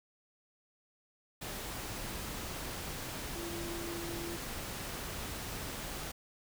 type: tone in noise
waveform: sine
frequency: 340.2 Hz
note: F4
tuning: 45 cents flat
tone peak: -41 dBFS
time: 3.35-4.37 s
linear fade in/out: 10 ms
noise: pink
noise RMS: -41 dBFS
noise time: 1.41-6.12 s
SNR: -3 dB
effects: none